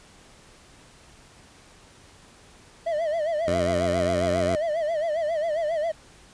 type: tone with vibrato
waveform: triangle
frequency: 635 Hz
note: D#5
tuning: 35 cents sharp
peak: -21 dBFS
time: 2.86-5.92 s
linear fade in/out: 10 ms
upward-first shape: sine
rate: 7.4 Hz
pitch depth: 120 cents each way
type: tone with pitch glide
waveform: 10% pulse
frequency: 88.4 to 89.74 Hz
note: F2 to F2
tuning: +22 to +48 cents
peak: -17 dBFS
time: 3.47-4.56 s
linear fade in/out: 10 ms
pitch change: +26 cents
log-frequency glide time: 3.64-4.41 s
effects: pink hiss -52 dBFS RMS until 6.33 s + resampled to 22050 Hz